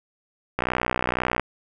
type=click train; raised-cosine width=0.5 ms; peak=-7 dBFS; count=51; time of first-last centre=0.59-1.396 s; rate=62 Hz; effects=none